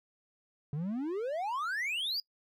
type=exponential sweep; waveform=triangle; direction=up; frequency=138.5 to 4978 Hz; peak=-30 dBFS; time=0.73-2.2 s; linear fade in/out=2 ms; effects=noise-tail reverb RT60 0.1 s tail -24 dB re dry